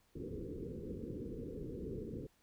white low-pass noise, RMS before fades -44 dBFS, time 0.15-2.27 s, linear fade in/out 10 ms, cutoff 490 Hz, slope 96 dB/octave, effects pink hiss -73 dBFS RMS until 2.42 s

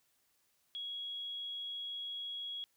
sine tone, 3322 Hz, G#7, in tune, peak -39 dBFS, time 0.75-2.64 s, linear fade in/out 0 ms, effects white hiss -75 dBFS RMS until 2.76 s

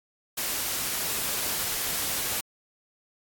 white noise, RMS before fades -29 dBFS, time 0.37-2.41 s, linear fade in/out 10 ms, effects AAC 64 kbps

